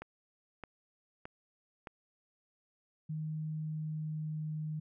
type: click train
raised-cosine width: 0.5 ms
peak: -28 dBFS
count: 4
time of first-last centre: 0.02-1.872 s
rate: 1.62 Hz
type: tone with pitch glide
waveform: sine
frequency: 155.56 to 154.4 Hz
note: D#3 to D#3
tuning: 0 to -13 cents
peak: -35 dBFS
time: 3.09-4.8 s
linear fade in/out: 10 ms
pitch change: -13 cents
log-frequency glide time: 3.47-4.54 s
effects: none